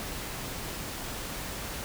pink noise, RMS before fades -37 dBFS, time 0-1.84 s, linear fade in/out 0 ms, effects none

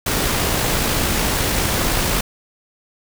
pink noise with amplitude modulation, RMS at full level -18 dBFS, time 0.06-2.21 s, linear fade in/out 5 ms, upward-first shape sine, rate 56.6 Hz, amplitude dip 25%, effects none

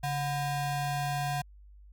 square ring-modulated tone, 433.5 Hz, A4, 26 cents flat, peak -27 dBFS, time 0.03-1.42 s, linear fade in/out 10 ms, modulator 292 Hz, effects added 50 Hz sine -50 dBFS peak until 1.92 s

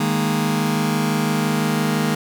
sawtooth chord, D# suspended fourth, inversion none, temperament just, 155.56 / 207.4 / 233.3 Hz, D#3 / G#3 / A#3, 0 / -2 / +2 cents, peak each -18 dBFS, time 0-2.15 s, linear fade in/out 5 ms, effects none

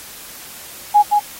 sine tone with echo, 830.6 Hz, G#5, in tune, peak -6 dBFS, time 0.94-1.03 s, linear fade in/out 20 ms, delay 170 ms, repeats 1, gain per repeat -4 dB, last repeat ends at 1.2 s, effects white hiss -36 dBFS RMS until 1.39 s + AAC 48 kbps

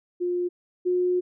sine tone pair in turn, 354.8 / 360.4 Hz, F4 / F#4, +27 / -45 cents, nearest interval unison, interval 28 cents, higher second, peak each -23 / -20 dBFS, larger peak second, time 0.2-0.49 / 0.85-1.21 s, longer second, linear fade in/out 20 ms, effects none

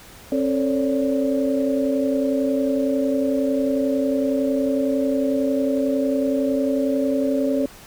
sine tone cluster, 268.6 / 443.5 / 543 / 574 Hz, C4 / A4 / C#5 / D5, +46 / +14 / -36 / -40 cents, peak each -20 / -27 / -29 / -24 dBFS, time 0.32-7.66 s, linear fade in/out 2 ms, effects pink hiss -44 dBFS RMS until 7.86 s

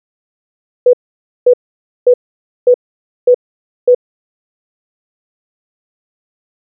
sine tone bursts, 493.9 Hz, B4, in tune, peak -3 dBFS, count 6, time 0.86-3.948 s, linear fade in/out 5 ms, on 73 ms, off 530 ms, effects none

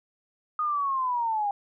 sine linear sweep, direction down, 1243 to 798 Hz, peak -24 dBFS, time 0.59-1.51 s, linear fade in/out 2 ms, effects none

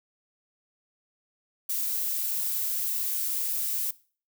violet noise, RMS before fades -29 dBFS, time 1.69-3.91 s, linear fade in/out 5 ms, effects noise-tail reverb RT60 0.4 s tail -20 dB re dry

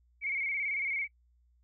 sine tone with vibrato, 2217 Hz, C#7, in tune, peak -30 dBFS, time 0.21-1.08 s, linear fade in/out 50 ms, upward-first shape square, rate 18 Hz, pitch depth 53 cents each way, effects noise-tail reverb RT60 0.1 s tail -24 dB re dry + added 60 Hz sine -64 dBFS peak until 1.63 s

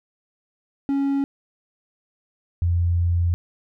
triangle / sine tone pair in turn, 277.2 / 86.41 Hz, C#4 / F2, 0 / -18 cents, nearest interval octave + minor sixth, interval 2018 cents, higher first, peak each -17 dBFS, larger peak neither, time 0.89-1.24 / 2.62-3.34 s, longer second, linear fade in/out 0 ms, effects none

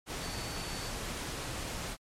sine tone in noise, 4504 Hz, C#8, 27 cents sharp, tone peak -46 dBFS, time 0.19-0.93 s, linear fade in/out 50 ms, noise pink, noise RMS -38 dBFS, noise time 0.06-1.97 s, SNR -11 dB, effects low-pass 10000 Hz 12 dB/octave + MP3 64 kbps

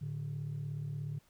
sine tone pair together, 110 / 146.83 Hz, A2 / D3, 0 / 0 cents, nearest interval perfect fourth, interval 500 cents, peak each -40 / -36 dBFS, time 0.01-1.19 s, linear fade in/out 10 ms, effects tanh soft clip ceiling -32 dBFS + pink hiss -69 dBFS RMS until 1.29 s

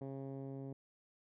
10% pulse tone with low-pass filter sweep, 135.9 Hz, C#3, 34 cents flat, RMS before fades -45 dBFS, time 0.01-0.73 s, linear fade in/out 5 ms, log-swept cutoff 510 to 340 Hz, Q 0.71, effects none

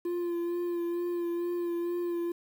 triangle tone with vibrato, 346.3 Hz, F4, 15 cents flat, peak -27 dBFS, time 0.05-2.32 s, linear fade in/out 5 ms, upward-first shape sine, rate 2.2 Hz, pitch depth 20 cents each way, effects 9-bit

